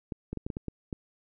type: clicks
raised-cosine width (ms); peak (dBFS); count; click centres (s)
3; -21; 8; 0.122 / 0.33 / 0.373 / 0.465 / 0.502 / 0.569 / 0.683 / 0.928
effects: none